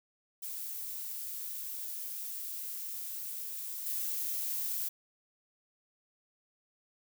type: noise with level steps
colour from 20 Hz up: violet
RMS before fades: -40 / -35 dBFS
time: 0.42-4.89 s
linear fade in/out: 10 ms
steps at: 3.86 s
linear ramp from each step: 5 ms
effects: none